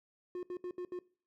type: tone bursts at uneven times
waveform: triangle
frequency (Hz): 359.1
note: F4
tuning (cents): +48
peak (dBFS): -35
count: 5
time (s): 0.35-0.43 / 0.5-0.57 / 0.64-0.71 / 0.78-0.85 / 0.92-0.99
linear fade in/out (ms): 2
effects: noise-tail reverb RT60 0.4 s tail -20 dB re dry